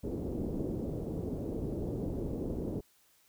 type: low-pass noise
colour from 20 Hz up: white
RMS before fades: -36 dBFS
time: 0.03-2.81 s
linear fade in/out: 10 ms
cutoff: 420 Hz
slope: 24 dB/octave
effects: white hiss -67 dBFS RMS until 3.28 s